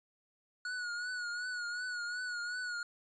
square tone with vibrato, 1456 Hz, F#6, 28 cents flat, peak -37 dBFS, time 0.65-2.83 s, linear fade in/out 2 ms, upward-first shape triangle, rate 2.7 Hz, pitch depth 58 cents each way, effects resampled to 16000 Hz

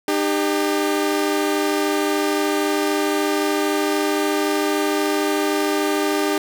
sawtooth tone pair together, 304 / 397.4 Hz, D#4 / G4, -40 / +24 cents, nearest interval perfect fourth, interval 464 cents, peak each -17 / -17 dBFS, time 0.08-6.38 s, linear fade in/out 2 ms, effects none

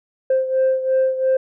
sine beating tone pair, 523.3 / 526.2 Hz, C5 / C5, 0 / +10 cents, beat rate 2.9 Hz, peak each -15 / -20 dBFS, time 0.3-1.37 s, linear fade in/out 5 ms, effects tanh soft clip ceiling -11 dBFS

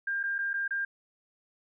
sine tone with dropouts, 1600 Hz, G6, 35 cents sharp, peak -28 dBFS, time 0.07-0.85 s, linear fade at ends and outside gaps 5 ms, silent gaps 0.231-0.236 / 0.383-0.387 / 0.533-0.539 / 0.679-0.707 s, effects none

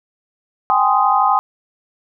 sine chord, Ab major seventh, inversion third, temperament just, 778.7 / 830.6 / 1038.3 / 1245.9 Hz, G5 / Ab5 / C6 / Eb6, -12 / 0 / -14 / +2 cents, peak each -17 dBFS, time 0.7-1.39 s, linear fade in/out 0 ms, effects none

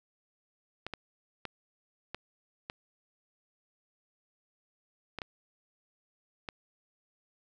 clicks, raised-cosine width 0.3 ms, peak -21 dBFS, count 8, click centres 0.866 / 0.937 / 1.453 / 2.146 / 2.699 / 5.187 / 5.218 / 6.488 s, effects none

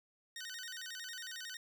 15% pulse tone with vibrato, 1672 Hz, G#6, 11 cents sharp, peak -37 dBFS, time 0.36-1.57 s, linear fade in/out 2 ms, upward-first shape square, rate 11 Hz, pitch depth 180 cents each way, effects none

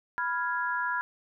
sine chord, F diminished, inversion second, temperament equal, 987.8 / 1396.9 / 1661.2 Hz, Cb6 / F6 / Ab6, 0 / 0 / 0 cents, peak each -31 / -32 / -32 dBFS, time 0.18-1.01 s, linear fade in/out 0 ms, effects none

